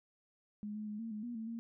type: tone with pitch steps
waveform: sine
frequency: 208.9 / 213.1 / 210.1 / 227.4 / 211.8 / 239.9 / 222.8 / 230.4 Hz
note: G#3 / G#3 / G#3 / A#3 / G#3 / A#3 / A3 / A#3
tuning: +10 / +45 / +20 / -43 / +34 / +50 / +22 / -20 cents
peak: -39 dBFS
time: 0.63-1.59 s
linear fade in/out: 0 ms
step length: 120 ms
effects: none